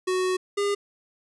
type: tone pair in turn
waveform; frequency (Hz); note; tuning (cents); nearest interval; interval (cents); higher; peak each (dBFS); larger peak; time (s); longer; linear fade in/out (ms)
square; 370 / 405; F#4 / G#4; 0 / -43; major second; 157; second; -23; neither; 0.07-0.37 / 0.57-0.75; first; 10
effects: resampled to 24000 Hz